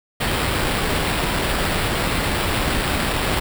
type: noise with sample-and-hold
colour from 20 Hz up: pink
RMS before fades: -21 dBFS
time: 0.2-3.4 s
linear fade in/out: 10 ms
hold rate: 6300 Hz
effects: none